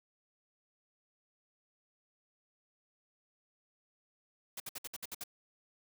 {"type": "noise bursts", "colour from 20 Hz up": "white", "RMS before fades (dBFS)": -42, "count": 8, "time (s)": [4.57, 5.238], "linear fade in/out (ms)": 5, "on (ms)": 31, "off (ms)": 60, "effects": []}